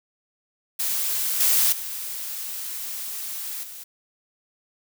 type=noise with level steps; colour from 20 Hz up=blue; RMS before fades=-25 / -19 / -32 / -39 dBFS; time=0.79-3.84 s; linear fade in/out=10 ms; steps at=1.4 / 1.72 / 3.63 s; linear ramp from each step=5 ms; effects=none